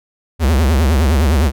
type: tone with vibrato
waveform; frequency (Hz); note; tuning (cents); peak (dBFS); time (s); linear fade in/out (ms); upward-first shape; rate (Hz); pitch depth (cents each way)
square; 73.42; D2; 0; -11; 0.39-1.52; 50; triangle; 9.8; 290
effects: none